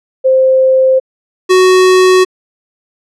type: tone pair in turn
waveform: sine / square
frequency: 523.3 / 370.9 Hz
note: C5 / F#4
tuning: 0 / +4 cents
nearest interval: tritone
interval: 596 cents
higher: first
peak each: -5 dBFS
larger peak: neither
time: 0.24-1 / 1.49-2.25 s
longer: neither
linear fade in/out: 20 ms
effects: low-pass 8000 Hz 12 dB/octave